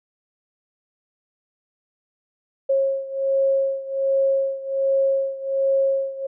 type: beating tone pair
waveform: sine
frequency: 542 / 543.3 Hz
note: C#5 / C#5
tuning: -39 / -35 cents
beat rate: 1.3 Hz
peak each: -20 / -23 dBFS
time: 2.69-6.27 s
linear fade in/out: 10 ms
effects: none